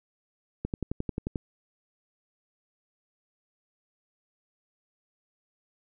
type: click train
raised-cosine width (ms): 3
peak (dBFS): -17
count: 9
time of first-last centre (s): 0.65-1.358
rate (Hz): 11.3
effects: none